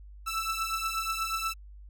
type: beating tone pair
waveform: sawtooth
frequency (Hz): 1318.5 / 1326.8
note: E6 / E6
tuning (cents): 0 / +11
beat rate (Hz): 8.3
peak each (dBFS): -29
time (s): 0.26-1.54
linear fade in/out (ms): 20
effects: added 50 Hz sine -45 dBFS peak until 1.89 s